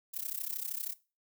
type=noise with amplitude modulation; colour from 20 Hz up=violet; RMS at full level=-34 dBFS; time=0.13-0.94 s; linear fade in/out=20 ms; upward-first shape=sine; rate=32.8 Hz; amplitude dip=90%; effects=noise-tail reverb RT60 0.3 s tail -18 dB re dry